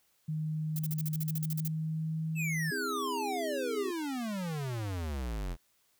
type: tone with pitch glide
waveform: sine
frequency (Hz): 155.56 to 159.38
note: D#3 to D#3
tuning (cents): 0 to +42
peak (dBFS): -31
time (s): 0.28-2.71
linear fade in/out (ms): 10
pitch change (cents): +42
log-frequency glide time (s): 1.09-2.26
type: noise bursts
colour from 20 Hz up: violet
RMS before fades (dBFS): -38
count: 13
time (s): 0.76-1.678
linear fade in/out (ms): 2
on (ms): 30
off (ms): 44
type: exponential sweep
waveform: square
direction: down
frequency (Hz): 2691 to 40.76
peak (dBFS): -34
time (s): 2.35-5.57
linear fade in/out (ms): 50
type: chord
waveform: sine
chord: C augmented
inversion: none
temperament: just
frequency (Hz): 261.6 / 327 / 408.8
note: C4 / E4 / G#4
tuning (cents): 0 / -14 / -27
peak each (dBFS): -40 / -41 / -37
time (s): 2.71-3.91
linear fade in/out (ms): 10
effects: white hiss -71 dBFS RMS until 5.99 s